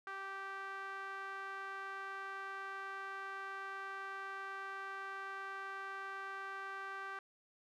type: tone with band-pass filter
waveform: sawtooth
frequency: 389.7 Hz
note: G4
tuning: 10 cents flat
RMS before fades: -45 dBFS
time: 0.07-7.19 s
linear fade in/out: 2 ms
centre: 1400 Hz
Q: 3.7
effects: none